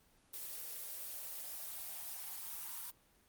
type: noise with high-pass filter sweep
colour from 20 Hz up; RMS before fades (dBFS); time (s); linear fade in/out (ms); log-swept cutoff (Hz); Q
blue; -45; 0.33-2.91; 10; 410 to 1000; 4
effects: pink hiss -69 dBFS RMS until 3.28 s + Opus 24 kbps